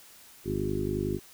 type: harmonic tone with a mistuned harmonic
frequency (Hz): 50.9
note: G#1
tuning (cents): -34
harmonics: 1 / 2 / 3 / 4 / 5 / 6 / 7 / 8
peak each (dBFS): -38 / -36 / -36 / -38 / -36 / -38 / -32 / -36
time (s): 0.44-1.2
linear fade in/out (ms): 50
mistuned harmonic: 8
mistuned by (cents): -30
effects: white hiss -53 dBFS RMS until 1.33 s